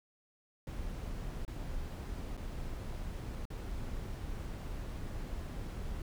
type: noise with dropouts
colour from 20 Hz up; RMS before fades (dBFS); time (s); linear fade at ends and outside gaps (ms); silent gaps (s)
brown; -40; 0.67-6.02; 2; 1.451-1.478 / 2.369-2.375 / 3.454-3.502
effects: none